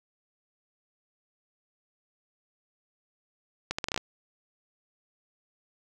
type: accelerating click train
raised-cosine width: 0.2 ms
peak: -12 dBFS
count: 8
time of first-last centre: 3.71-3.977 s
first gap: 75 ms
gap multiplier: 0.76
effects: none